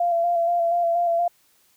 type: tone with vibrato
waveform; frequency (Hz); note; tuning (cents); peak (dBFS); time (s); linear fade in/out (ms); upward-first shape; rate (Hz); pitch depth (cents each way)
sine; 686; F5; -31; -18; 0-1.28; 5; square; 4.2; 24
effects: white hiss -61 dBFS RMS until 1.76 s